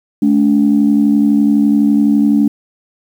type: tone pair together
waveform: sine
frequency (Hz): 214.9 / 286.8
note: A3 / D4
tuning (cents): -41 / -41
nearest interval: perfect fourth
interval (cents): 500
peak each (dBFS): -10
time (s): 0.22-2.48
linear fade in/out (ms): 5
effects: tanh soft clip ceiling -1 dBFS + 7-bit